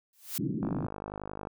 blue noise with exponential growth, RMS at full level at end -30 dBFS, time 0.13-0.38 s, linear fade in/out 2 ms, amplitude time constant 53 ms
pink band-pass noise, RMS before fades -32 dBFS, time 0.38-0.87 s, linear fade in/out 20 ms, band 120 to 340 Hz, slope 48 dB/octave
click train, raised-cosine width 1 ms, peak -24 dBFS, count 44, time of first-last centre 0.63-1.471 s, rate 51.1 Hz
effects none

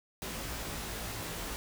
pink noise with comb filter, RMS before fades -39 dBFS, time 0.22-1.56 s, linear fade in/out 0 ms, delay 18 ms, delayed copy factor +0.7, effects none

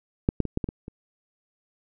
clicks, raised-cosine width 3 ms, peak -7 / -8 / -18 / -11 / -14 / -17 / -24 dBFS, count 7, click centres 0.289 / 0.403 / 0.453 / 0.574 / 0.642 / 0.689 / 0.881 s, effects none

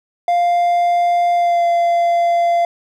triangle tone with pitch glide, 698.5 to 688.1 Hz, F5 to F5, 0 to -26 cents, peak -10 dBFS, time 0.28-2.65 s, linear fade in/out 2 ms, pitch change -26 cents, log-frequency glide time 1.34-1.66 s, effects none

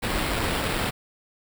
pink noise with sample-and-hold, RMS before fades -26 dBFS, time 0.02-0.91 s, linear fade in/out 20 ms, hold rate 6300 Hz, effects none

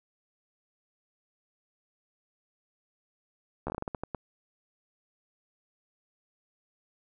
slowing click train, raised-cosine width 1 ms, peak -19 dBFS, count 11, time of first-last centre 3.67-4.147 s, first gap 13 ms, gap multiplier 1.27, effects none

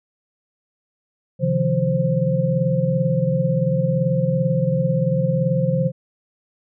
sine tone cluster, 133.3 / 156.1 / 174 / 525 Hz, C3 / D#3 / F3 / C5, +33 / +6 / -6 / +6 cents, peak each -22 dBFS, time 1.39-5.92 s, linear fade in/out 50 ms, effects none

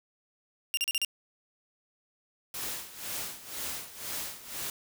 sawtooth tone bursts, 2794 Hz, F7, in tune, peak -23 dBFS, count 5, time 0.74-1.048 s, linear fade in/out 0 ms, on 32 ms, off 37 ms
white noise with tremolo, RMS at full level -35 dBFS, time 2.54-4.7 s, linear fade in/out 2 ms, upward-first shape sine, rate 2 Hz, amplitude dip 80%
effects none

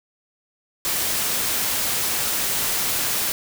white noise, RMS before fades -23 dBFS, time 0.85-3.32 s, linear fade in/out 0 ms, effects none

